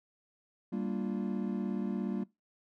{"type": "chord", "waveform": "triangle", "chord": "G minor seventh", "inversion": "none", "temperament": "equal", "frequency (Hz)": [196, 233.1, 293.7, 349.2], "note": ["G3", "Bb3", "D4", "F4"], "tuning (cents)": [0, 0, 0, 0], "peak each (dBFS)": [-33, -34, -39, -39], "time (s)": [0.72, 2.24], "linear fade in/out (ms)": 10, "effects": ["noise-tail reverb RT60 0.2 s tail -21 dB re dry"]}